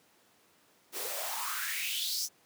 white noise with high-pass filter sweep, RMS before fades -35 dBFS, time 0.92-2.29 s, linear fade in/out 50 ms, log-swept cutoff 360 to 6100 Hz, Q 5.7, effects pink hiss -65 dBFS RMS until 2.45 s + high-pass 200 Hz 12 dB/octave

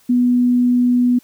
sine tone, 245.9 Hz, B3, 7 cents flat, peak -11 dBFS, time 0.09-1.19 s, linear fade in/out 10 ms, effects white hiss -53 dBFS RMS until 1.23 s

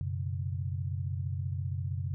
sine chord, F# suspended fourth, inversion none, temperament equal, 92.5 / 123.47 / 138.59 Hz, F#2 / B2 / C#3, 0 / 0 / 0 cents, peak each -33 / -38 / -37 dBFS, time 0.01-2.14 s, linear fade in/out 0 ms, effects none

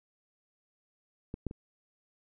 clicks, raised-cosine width 3 ms, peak -24 / -20 / -28 dBFS, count 3, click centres 1.341 / 1.467 / 1.511 s, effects none

